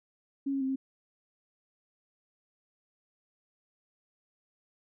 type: tone with pitch steps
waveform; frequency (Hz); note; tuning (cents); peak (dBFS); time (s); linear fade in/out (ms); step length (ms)
sine; 275.8 / 272.9 / 264.3 / 267.3; C#4 / C#4 / C4 / C4; -9 / -27 / +18 / +37; -28; 0.46-0.76; 10; 75
effects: none